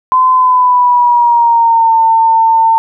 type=tone with pitch glide; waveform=sine; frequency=1024 to 901.8 Hz; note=C6 to A5; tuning=-38 to +42 cents; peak=-5 dBFS; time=0.12-2.78 s; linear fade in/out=0 ms; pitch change=-220 cents; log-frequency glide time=0.33-1.94 s; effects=none